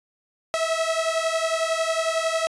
sawtooth beating tone pair, 645 / 656 Hz, E5 / E5, -38 / -9 cents, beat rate 11 Hz, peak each -21 dBFS, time 0.54-2.47 s, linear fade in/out 0 ms, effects resampled to 22050 Hz

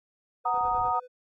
triangle tone with tremolo, 500 Hz, B4, 21 cents sharp, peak -34 dBFS, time 0.44-1.08 s, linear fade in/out 50 ms, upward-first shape triangle, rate 10 Hz, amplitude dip 85%
sine chord, D# minor, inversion first, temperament equal, 740 / 932.3 / 1244.5 Hz, F#5 / A#5 / D#6, 0 / 0 / 0 cents, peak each -28 dBFS, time 0.45-1 s, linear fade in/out 10 ms
clicks, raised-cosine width 2 ms, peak -36 dBFS, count 11, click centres 0.543 / 0.577 / 0.61 / 0.651 / 0.682 / 0.715 / 0.746 / 0.779 / 0.814 / 0.852 / 0.883 s
pink low-pass noise, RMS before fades -45 dBFS, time 0.61-0.93 s, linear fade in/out 20 ms, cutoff 130 Hz, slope 48 dB/octave
effects none

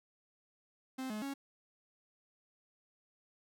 45% pulse tone with pitch steps, 261.2 / 213.1 / 276.2 Hz, C4 / G#3 / C#4, -3 / +45 / -6 cents, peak -38 dBFS, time 0.98-1.34 s, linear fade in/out 10 ms, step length 120 ms, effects none

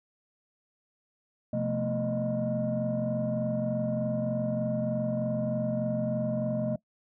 sine tone cluster, 128.3 / 174.7 / 219.7 / 243 / 615 Hz, C3 / F3 / A3 / B3 / D#5, -34 / +1 / -2 / -28 / -20 cents, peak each -32 / -36 / -30 / -38 / -30 dBFS, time 1.53-6.76 s, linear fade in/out 5 ms, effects noise-tail reverb RT60 0.1 s tail -21 dB re dry + tanh soft clip ceiling -21 dBFS

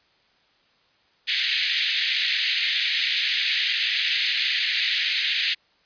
white band-pass noise, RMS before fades -24 dBFS, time 1.27-5.55 s, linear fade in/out 20 ms, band 1800 to 4400 Hz, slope 48 dB/octave, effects white hiss -62 dBFS RMS until 5.85 s + resampled to 11025 Hz

